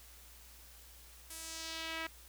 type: tone with band-pass filter sweep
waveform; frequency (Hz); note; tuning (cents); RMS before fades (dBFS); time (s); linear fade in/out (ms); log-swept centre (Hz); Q
sawtooth; 324.6; E4; -27; -43; 1.3-2.07; 5; 11000 to 2000; 1.3
effects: added 59 Hz sine -58 dBFS peak until 2.28 s + white hiss -58 dBFS RMS until 2.28 s